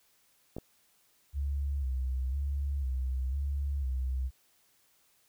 clicks, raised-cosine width 2 ms, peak -26 dBFS, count 2, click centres 0.566 / 0.584 s
sine tone with vibrato, 67.3 Hz, C2, 49 cents sharp, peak -29 dBFS, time 1.33-4.31 s, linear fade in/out 50 ms, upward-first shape square, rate 1 Hz, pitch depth 73 cents each way
effects white hiss -68 dBFS RMS until 5.28 s

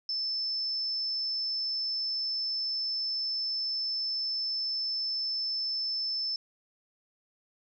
sine tone, 5274 Hz, E8, in tune, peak -29 dBFS, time 0.09-6.36 s, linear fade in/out 2 ms, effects none

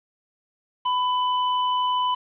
square tone, 999 Hz, B5, 20 cents sharp, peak -21 dBFS, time 0.85-2.15 s, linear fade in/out 10 ms, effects resampled to 8000 Hz + 8-bit

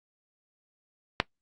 click, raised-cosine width 0.3 ms, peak -5 dBFS, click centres 1.201 s, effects noise-tail reverb RT60 0.1 s tail -17 dB re dry + Opus 48 kbps

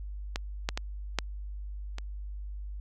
clicks, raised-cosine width 0.2 ms, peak -14 / -11 / -14 / -9 / -21 dBFS, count 5, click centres 0.359 / 0.689 / 0.775 / 1.187 / 1.984 s, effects added 50 Hz sine -36 dBFS peak until 2.8 s

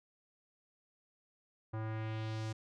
square tone with low-pass filter sweep, 110 Hz, A2, in tune, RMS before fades -39 dBFS, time 1.73-2.53 s, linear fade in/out 10 ms, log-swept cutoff 1200 to 7100 Hz, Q 1.4, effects none

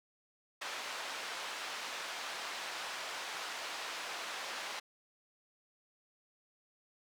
pink band-pass noise, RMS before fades -42 dBFS, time 0.61-4.8 s, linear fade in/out 10 ms, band 820 to 5300 Hz, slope 12 dB/octave, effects none

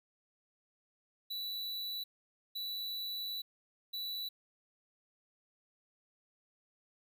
square tone bursts at uneven times, 3951 Hz, B7, in tune, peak -38 dBFS, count 3, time 1.3-2.04 / 2.55-3.42 / 3.93-4.29 s, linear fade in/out 10 ms, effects 12-bit

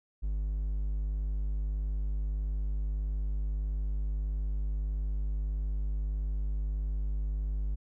triangle tone, 50.8 Hz, G#1, 38 cents flat, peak -27 dBFS, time 0.22-7.76 s, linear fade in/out 20 ms, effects none

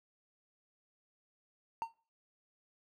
triangle tone with exponential decay, 912 Hz, A#5, 38 cents flat, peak -28 dBFS, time 1.82-1.94 s, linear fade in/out 0 ms, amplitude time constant 24 ms, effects noise-tail reverb RT60 0.4 s tail -23 dB re dry

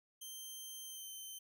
10% pulse tone with pitch glide, 3136 to 3093 Hz, G7 to G7, 0 to -24 cents, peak -39 dBFS, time 0.21-1.39 s, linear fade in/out 10 ms, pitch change -24 cents, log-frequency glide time 0.83-1.1 s, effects none

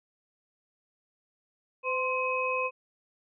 sine tone cluster, 511 / 1045 / 2540 Hz, C5 / C6 / D#7, -41 / -2 / +35 cents, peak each -31 dBFS, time 1.83-2.71 s, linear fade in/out 50 ms, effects none

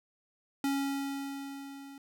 square tone with level ramp, 276.8 Hz, C#4, 2 cents flat, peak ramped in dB -28 to -47 dBFS, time 0.64-1.98 s, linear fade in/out 2 ms, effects none

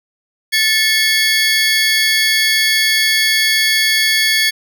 square tone cluster, 1757 / 2181 / 3347 / 4538 Hz, A6 / C#7 / G#7 / C#8, -3 / -29 / +13 / +40 cents, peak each -18 dBFS, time 0.52-4.51 s, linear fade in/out 20 ms, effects none

